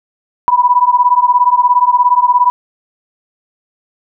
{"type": "beating tone pair", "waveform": "sine", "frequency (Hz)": [976, 993], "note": ["B5", "B5"], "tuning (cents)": [-21, 9], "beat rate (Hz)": 17, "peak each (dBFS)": -10, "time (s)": [0.48, 2.5], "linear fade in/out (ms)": 0, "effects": []}